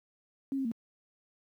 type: tone with pitch steps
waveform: sine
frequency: 272.2 / 267.5 / 228.8 Hz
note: C#4 / C4 / A#3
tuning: -31 / +38 / -32 cents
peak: -29 dBFS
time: 0.52-0.715 s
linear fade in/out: 0 ms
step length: 65 ms
effects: high-pass 150 Hz 12 dB/octave + 11-bit